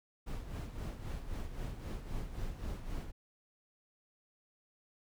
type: noise with tremolo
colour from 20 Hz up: brown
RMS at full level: -38 dBFS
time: 0.26-3.12 s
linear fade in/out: 20 ms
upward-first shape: sine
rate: 3.8 Hz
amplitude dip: 60%
effects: none